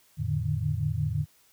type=tone cluster; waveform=sine; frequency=86.9 / 111.2 / 145.8 / 151.6 Hz; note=F2 / A2 / D3 / D#3; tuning=-8 / +19 / -12 / -45 cents; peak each=-32 / -30 / -31 / -31 dBFS; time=0.17-1.26 s; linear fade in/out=50 ms; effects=white hiss -62 dBFS RMS until 1.52 s